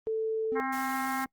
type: tone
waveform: sine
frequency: 442 Hz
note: A4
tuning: 8 cents sharp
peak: -27 dBFS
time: 0.07-0.6 s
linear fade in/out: 0 ms
type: tone with vibrato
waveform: triangle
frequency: 260 Hz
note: C4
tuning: 11 cents flat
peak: -33 dBFS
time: 0.52-1.26 s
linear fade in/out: 0 ms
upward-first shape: sine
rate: 7.6 Hz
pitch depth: 12 cents each way
type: harmonic tone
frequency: 266.7 Hz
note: C4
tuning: 33 cents sharp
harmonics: 3 / 4 / 5 / 6 / 7 / 8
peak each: -34 / -36 / -38 / -40 / -41 / -42 dBFS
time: 0.55-1.26 s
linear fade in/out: 20 ms
type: noise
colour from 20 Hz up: white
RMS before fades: -44 dBFS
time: 0.72-1.25 s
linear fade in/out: 10 ms
effects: noise-tail reverb RT60 0.1 s tail -25 dB re dry + Opus 32 kbps